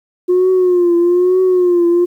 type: tone with vibrato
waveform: sine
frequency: 357.8 Hz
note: F4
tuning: 42 cents sharp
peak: -7 dBFS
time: 0.28-2.06 s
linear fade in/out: 20 ms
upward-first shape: triangle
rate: 1.1 Hz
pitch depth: 80 cents each way
effects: tanh soft clip ceiling -6 dBFS + 8-bit